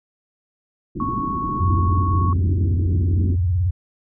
white low-pass noise, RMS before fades -27 dBFS, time 0.95-3.36 s, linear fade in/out 10 ms, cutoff 340 Hz, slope 48 dB/octave
sine tone, 1107 Hz, C#6, 3 cents flat, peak -23 dBFS, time 1-2.33 s, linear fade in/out 2 ms
sine tone with vibrato, 88.9 Hz, F2, 31 cents sharp, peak -16 dBFS, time 1.6-3.71 s, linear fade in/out 10 ms, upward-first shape triangle, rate 18 Hz, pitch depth 220 cents each way
effects none

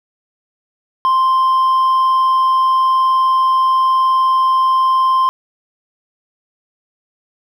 sine tone with hard clipping, 1046.5 Hz, C6, in tune, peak -11 dBFS, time 1.05-5.29 s, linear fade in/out 0 ms, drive 2 dB, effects none

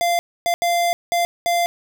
square tone bursts at uneven times, 692 Hz, F5, 16 cents flat, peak -17 dBFS, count 5, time 0.01-0.19 / 0.46-0.54 / 0.62-0.93 / 1.12-1.25 / 1.46-1.66 s, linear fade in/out 0 ms, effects none

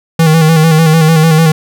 square tone with vibrato, 160 Hz, D#3, 49 cents sharp, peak -5 dBFS, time 0.19-1.52 s, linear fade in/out 5 ms, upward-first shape square, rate 6.7 Hz, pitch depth 41 cents each way, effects none

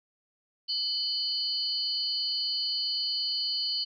sine tone cluster, 3004 / 4297 / 4668 Hz, F#7 / C8 / D8, +26 / +45 / -11 cents, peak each -35 / -31 / -31 dBFS, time 0.68-3.85 s, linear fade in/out 20 ms, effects none

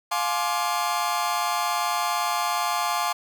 40% pulse chord, D half-diminished seventh, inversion first, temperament just, 704.8 / 845.8 / 1057.2 / 1174.7 Hz, F5 / Ab5 / C6 / D6, +16 / +31 / +18 / 0 cents, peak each -28 dBFS, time 0.11-3.13 s, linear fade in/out 10 ms, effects none

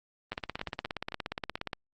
two click trains, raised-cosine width 0.3 ms, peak -17 / -23 dBFS, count 25 / 4, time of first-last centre 0.32-1.732 / 0.33-1.122 s, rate 17 / 3.79 Hz, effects Opus 32 kbps

